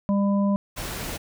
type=harmonic tone; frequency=200 Hz; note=G3; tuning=35 cents sharp; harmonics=1 / 3 / 5; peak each=-19 / -29 / -33 dBFS; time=0.09-0.56 s; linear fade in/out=0 ms
type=noise; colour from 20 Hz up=pink; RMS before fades=-32 dBFS; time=0.76-1.18 s; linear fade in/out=20 ms
effects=none